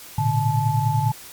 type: tone cluster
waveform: sine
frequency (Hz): 111.2 / 121.3 / 146 / 869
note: A2 / B2 / D3 / A5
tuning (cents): +19 / -31 / -10 / -22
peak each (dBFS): -23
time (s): 0.18-1.12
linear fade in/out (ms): 5
effects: white hiss -41 dBFS RMS until 1.32 s + MP3 96 kbps